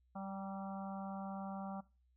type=harmonic tone with a mistuned harmonic; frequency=194.7 Hz; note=G3; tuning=12 cents flat; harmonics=1 / 3 / 4 / 5 / 6 / 7; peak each=-44 / -51 / -47 / -54 / -54 / -56 dBFS; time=0.15-1.81 s; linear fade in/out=10 ms; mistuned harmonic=5; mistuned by=-33 cents; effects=noise-tail reverb RT60 0.3 s tail -20 dB re dry + added 62 Hz sine -70 dBFS peak until 2.16 s